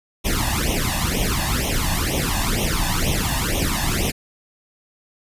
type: noise with flanger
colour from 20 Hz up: pink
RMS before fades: -21 dBFS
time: 0.24-4.12 s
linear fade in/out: 20 ms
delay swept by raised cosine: 0.32 to 1.14 ms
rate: 2.1 Hz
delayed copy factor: +0.95
effects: resampled to 32000 Hz